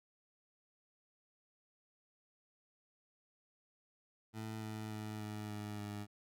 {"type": "tone with pitch steps", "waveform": "20% pulse", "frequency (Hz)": [110, 108.67, 107.36, 106.07, 104.79, 103.53], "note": ["A2", "A2", "A2", "G#2", "G#2", "G#2"], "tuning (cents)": [0, -21, -42, 37, 16, -5], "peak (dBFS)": -37, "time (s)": [4.33, 6.07], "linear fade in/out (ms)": 50, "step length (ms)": 290, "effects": []}